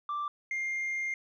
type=tone pair in turn; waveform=sine; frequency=1174.7 / 2113 Hz; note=D6 / C7; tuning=0 / +16 cents; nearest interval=minor seventh; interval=1016 cents; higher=second; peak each=-29 / -28 dBFS; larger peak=second; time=0.09-0.28 / 0.51-1.14 s; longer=second; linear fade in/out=2 ms; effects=tanh soft clip ceiling -29 dBFS